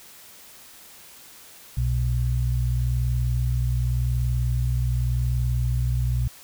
sine tone pair together, 61.74 / 122.63 Hz, B1 / B2, 0 / -12 cents, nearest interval octave, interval 1188 cents, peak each -23 / -23 dBFS, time 1.77-6.28 s, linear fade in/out 5 ms, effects white hiss -47 dBFS RMS until 6.43 s

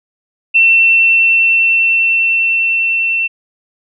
sine tone with level ramp, 2695 Hz, E7, 38 cents sharp, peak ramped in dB -5 to -12 dBFS, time 0.54-3.28 s, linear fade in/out 20 ms, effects none

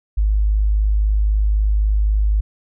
sine tone, 51.91 Hz, G#1, in tune, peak -13 dBFS, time 0.17-2.41 s, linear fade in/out 10 ms, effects none

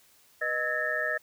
sine tone cluster, 490 / 618 / 1304 / 1680 / 1814 Hz, B4 / D#5 / E6 / G#6 / A#6, -14 / -12 / -19 / +19 / -48 cents, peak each -39 / -33 / -38 / -32 / -30 dBFS, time 0.41-1.18 s, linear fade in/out 10 ms, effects white hiss -61 dBFS RMS until 1.22 s

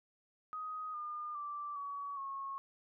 sine tone with pitch steps, 1253 / 1211 / 1170.4 / 1131.2 / 1093.3 Hz, D#6 / D#6 / D6 / C#6 / C#6, +12 / -47 / -6 / +35 / -24 cents, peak -39 dBFS, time 0.53-2.58 s, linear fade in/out 0 ms, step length 410 ms, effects none

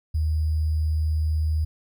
sine tone with sample-and-hold, 77.9 Hz, D#2, 3 cents sharp, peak -20 dBFS, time 0.14-1.65 s, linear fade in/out 10 ms, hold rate 4900 Hz, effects none

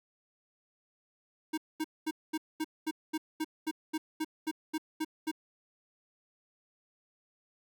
square tone bursts, 313.8 Hz, D#4, 15 cents sharp, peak -31 dBFS, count 15, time 1.53-5.315 s, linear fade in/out 10 ms, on 47 ms, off 220 ms, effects none

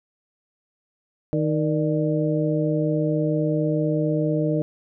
harmonic tone with a mistuned harmonic, 155.56 Hz, D#3, in tune, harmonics 1 / 2 / 3 / 4, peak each -23 / -24 / -27 / -27 dBFS, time 1.33-4.62 s, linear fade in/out 0 ms, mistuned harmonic 4, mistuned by -75 cents, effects none

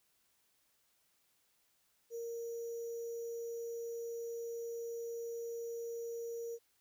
sine tone with sample-and-hold, 465.7 Hz, A#4, 2 cents flat, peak -39 dBFS, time 2.1-6.59 s, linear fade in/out 50 ms, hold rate 6300 Hz, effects white hiss -75 dBFS RMS until 6.8 s

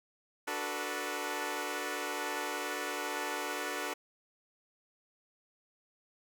10% pulse chord, B minor seventh, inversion first, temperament equal with one note detuned, 293.7 / 370 / 440 / 487.4 Hz, D4 / F#4 / A4 / B4, 0 / 0 / 0 / -23 cents, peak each -32 dBFS, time 0.47-3.94 s, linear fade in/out 10 ms, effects none

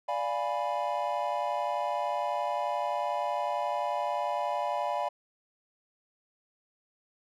triangle chord, D diminished seventh, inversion none, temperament equal, 587.3 / 698.5 / 830.6 / 987.8 Hz, D5 / F5 / Ab5 / Cb6, 0 / 0 / 0 / 0 cents, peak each -32 dBFS, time 0.08-5.09 s, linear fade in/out 10 ms, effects none

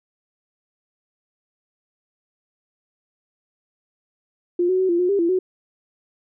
sine tone with pitch steps, 351.4 / 371.5 / 375.5 / 343.9 / 359.6 / 399.3 / 338.3 / 370.9 Hz, F4 / F#4 / F#4 / F4 / F#4 / G4 / E4 / F#4, +11 / +7 / +26 / -27 / -49 / +32 / +45 / +4 cents, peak -16 dBFS, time 4.59-5.39 s, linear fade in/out 5 ms, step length 100 ms, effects none

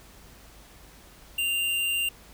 square tone with amplitude modulation, 2786 Hz, F7, 5 cents flat, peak -24 dBFS, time 1.38-2.09 s, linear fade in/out 5 ms, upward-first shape sine, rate 184 Hz, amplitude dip 25%, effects added 50 Hz sine -54 dBFS peak until 2.33 s + pink hiss -52 dBFS RMS until 2.33 s

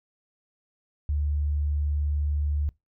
sine tone, 73.42 Hz, D2, in tune, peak -23 dBFS, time 1.09-2.69 s, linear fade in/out 0 ms, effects noise-tail reverb RT60 0.2 s tail -23 dB re dry

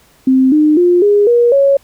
sine tone with pitch steps, 261.6 / 304 / 353.3 / 410.5 / 477 / 554.3 Hz, C4 / D#4 / F4 / G#4 / A#4 / C#5, 0 / -40 / +20 / -20 / +40 / 0 cents, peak -6 dBFS, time 0.27-1.77 s, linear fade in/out 5 ms, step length 250 ms, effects pink hiss -49 dBFS RMS until 1.83 s

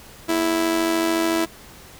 sawtooth tone with amplitude modulation, 329.6 Hz, E4, in tune, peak -12 dBFS, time 0.28-1.46 s, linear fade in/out 20 ms, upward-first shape sine, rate 93.6 Hz, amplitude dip 60%, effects pink hiss -44 dBFS RMS until 1.99 s

